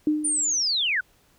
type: tone with exponential decay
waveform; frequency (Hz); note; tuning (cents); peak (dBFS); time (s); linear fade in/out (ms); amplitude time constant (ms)
sine; 303.6; D#4; -42; -16; 0.07-0.63; 2; 120
type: linear sweep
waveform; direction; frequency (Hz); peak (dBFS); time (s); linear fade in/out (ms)
sine; down; 9397 to 1396.9; -21; 0.24-1.01; 10
effects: pink hiss -61 dBFS RMS until 1.38 s